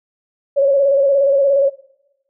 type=tone with vibrato; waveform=sine; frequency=554.4 Hz; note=C#5; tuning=in tune; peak=-10 dBFS; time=0.56-1.7 s; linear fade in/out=20 ms; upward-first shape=square; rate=17 Hz; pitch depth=36 cents each way; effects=noise-tail reverb RT60 0.9 s tail -22 dB re dry